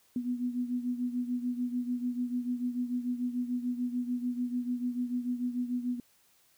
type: beating tone pair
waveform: sine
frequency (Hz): 244.6 / 251.4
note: B3 / B3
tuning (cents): -16 / +31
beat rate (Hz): 6.8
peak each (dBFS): -31 / -36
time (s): 0.16-6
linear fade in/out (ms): 2
effects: white hiss -66 dBFS RMS until 6.57 s